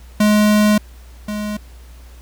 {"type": "tone pair in turn", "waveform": "square", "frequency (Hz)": [210.4, 209.7], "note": ["G#3", "G#3"], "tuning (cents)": [23, 17], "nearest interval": "unison", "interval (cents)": 6, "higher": "first", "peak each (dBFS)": [-11, -22], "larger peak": "first", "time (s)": [[0.2, 0.78], [1.28, 1.57]], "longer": "first", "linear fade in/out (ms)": 5, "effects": ["added 60 Hz sine -37 dBFS peak until 2.21 s", "pink hiss -49 dBFS RMS until 2.21 s"]}